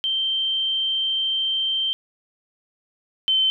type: tone pair in turn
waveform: sine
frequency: 3133 / 3086 Hz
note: G7 / G7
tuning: -2 / -28 cents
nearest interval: unison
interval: 26 cents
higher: first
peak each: -20 / -16 dBFS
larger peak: second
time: 0.04-1.93 / 3.28-3.5 s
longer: first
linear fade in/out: 0 ms
effects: none